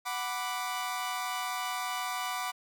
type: chord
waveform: sawtooth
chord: B minor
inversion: second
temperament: equal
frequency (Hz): 740 / 987.8 / 1174.7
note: F#5 / B5 / D6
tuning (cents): 0 / 0 / 0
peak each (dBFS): -33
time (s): 0.05-2.52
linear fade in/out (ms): 20
effects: none